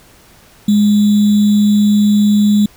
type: tone with sample-and-hold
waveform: sine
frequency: 207.7 Hz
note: G#3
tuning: in tune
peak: -7 dBFS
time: 0.68-2.66 s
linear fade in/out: 5 ms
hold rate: 3675 Hz
effects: pink hiss -45 dBFS RMS until 2.76 s